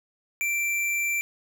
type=tone with hard clipping; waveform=sine; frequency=2349 Hz; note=D7; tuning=in tune; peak=-25 dBFS; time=0.41-1.21 s; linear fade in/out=0 ms; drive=17 dB; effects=none